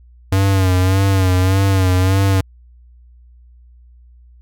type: tone with vibrato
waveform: square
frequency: 94.7 Hz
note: F#2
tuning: 41 cents sharp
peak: -12 dBFS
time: 0.32-2.41 s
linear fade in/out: 5 ms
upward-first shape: sine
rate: 1.7 Hz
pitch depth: 60 cents each way
effects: added 60 Hz sine -42 dBFS peak until 4.41 s